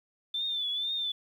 sine tone with vibrato, 3529 Hz, A7, 4 cents sharp, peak -29 dBFS, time 0.34-1.12 s, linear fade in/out 5 ms, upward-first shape triangle, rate 2.1 Hz, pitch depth 84 cents each way, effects 10-bit

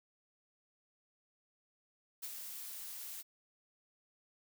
blue noise with ADSR envelope, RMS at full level -42 dBFS, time 2.22-3.23 s, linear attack 16 ms, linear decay 51 ms, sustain -4 dB, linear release 25 ms, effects none

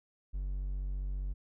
triangle tone, 47.44 Hz, F#1, 44 cents sharp, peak -31 dBFS, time 0.33-1.34 s, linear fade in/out 20 ms, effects none

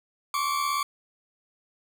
40% pulse tone pair together, 1077.2 / 1154 Hz, C#6 / D6, -50 / -31 cents, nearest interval minor second, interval 119 cents, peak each -30 / -25 dBFS, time 0.34-0.83 s, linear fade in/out 2 ms, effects none

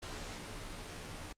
pink noise with comb filter, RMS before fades -44 dBFS, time 0.02-1.33 s, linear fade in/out 10 ms, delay 15 ms, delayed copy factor -1, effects low-pass 8000 Hz 12 dB/octave + Opus 48 kbps

